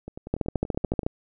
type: two click trains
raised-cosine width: 2 ms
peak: -10 / -23 dBFS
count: 11 / 11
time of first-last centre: 0.34-1.065 / 0.08-1.032 s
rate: 13.8 / 10.5 Hz
effects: none